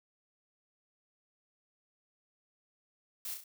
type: noise with echo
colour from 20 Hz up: blue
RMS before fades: -40 dBFS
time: 3.25-3.34 s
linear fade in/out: 2 ms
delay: 33 ms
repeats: 3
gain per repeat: -5 dB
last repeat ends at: 3.439 s
effects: none